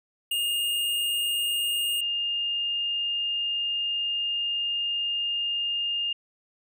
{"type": "tone pair in turn", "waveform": ["square", "sine"], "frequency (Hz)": [2832, 2821], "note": ["F7", "F7"], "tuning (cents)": [23, 17], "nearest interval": "unison", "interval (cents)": 6, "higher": "first", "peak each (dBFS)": -25, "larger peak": "neither", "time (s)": [[0.31, 2.01], [2.01, 6.13]], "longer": "second", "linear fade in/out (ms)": 5, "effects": []}